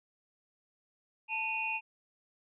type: tone cluster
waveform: sine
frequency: 884 / 2486 / 2738 Hz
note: A5 / D#7 / F7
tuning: +8 / -2 / -35 cents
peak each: -38 / -34 / -37 dBFS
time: 1.28-1.81 s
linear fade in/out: 50 ms
effects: none